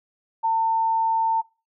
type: tone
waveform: sine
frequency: 900 Hz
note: A5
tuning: 39 cents sharp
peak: -18 dBFS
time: 0.43-1.42 s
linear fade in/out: 20 ms
effects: noise-tail reverb RT60 0.3 s tail -21 dB re dry